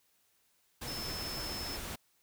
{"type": "tone in noise", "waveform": "sine", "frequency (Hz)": 5260, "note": "E8", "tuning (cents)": -5, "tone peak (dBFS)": -40, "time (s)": [0.87, 1.77], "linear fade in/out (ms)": 10, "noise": "pink", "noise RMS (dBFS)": -41, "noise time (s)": [0.81, 1.96], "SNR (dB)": -2, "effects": ["white hiss -72 dBFS RMS until 2.22 s"]}